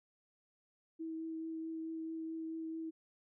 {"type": "tone with vibrato", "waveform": "sine", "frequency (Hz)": 323.1, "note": "E4", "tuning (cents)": -35, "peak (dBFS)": -39, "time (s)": [0.99, 2.91], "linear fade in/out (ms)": 20, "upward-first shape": "triangle", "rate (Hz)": 4.6, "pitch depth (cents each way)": 12, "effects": []}